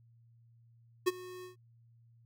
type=tone with ADSR envelope; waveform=square; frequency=364.8 Hz; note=F#4; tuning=24 cents flat; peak=-24 dBFS; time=1.06-1.56 s; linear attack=18 ms; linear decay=29 ms; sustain=-21 dB; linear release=120 ms; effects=added 116 Hz sine -60 dBFS peak until 2.25 s